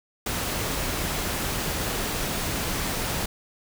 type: noise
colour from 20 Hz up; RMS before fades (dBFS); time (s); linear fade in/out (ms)
pink; -28; 0.26-3.26; 5
effects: none